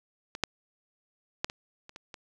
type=clicks; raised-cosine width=0.2 ms; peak=-20 / -8 / -10 / -22 / -29 / -26 / -25 dBFS; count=7; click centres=0.351 / 0.437 / 1.445 / 1.499 / 1.894 / 1.961 / 2.142 s; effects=none

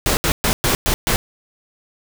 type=noise bursts at uneven times; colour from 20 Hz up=pink; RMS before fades=-17 dBFS; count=6; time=0.06-0.17 / 0.24-0.32 / 0.44-0.53 / 0.64-0.75 / 0.86-0.94 / 1.07-1.16 s; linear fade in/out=0 ms; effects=none

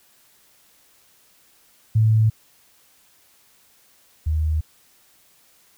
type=tone pair in turn; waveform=sine; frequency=110 / 77.78 Hz; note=A2 / D#2; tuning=0 / 0 cents; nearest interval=tritone; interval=600 cents; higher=first; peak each=-13 / -18 dBFS; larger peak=first; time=1.95-2.3 / 4.26-4.61 s; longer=neither; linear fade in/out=10 ms; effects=white hiss -57 dBFS RMS until 5.77 s

